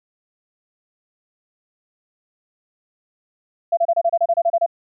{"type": "tone bursts", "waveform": "sine", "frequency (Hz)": 678, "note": "E5", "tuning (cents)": 49, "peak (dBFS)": -13, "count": 12, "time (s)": [3.72, 4.663], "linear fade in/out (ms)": 10, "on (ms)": 52, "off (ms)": 29, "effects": []}